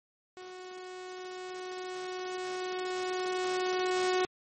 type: tone with level ramp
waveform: sawtooth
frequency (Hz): 367.9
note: F#4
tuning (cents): -10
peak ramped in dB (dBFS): -40 to -22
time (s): 0.37-4.25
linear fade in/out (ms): 0
effects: MP3 32 kbps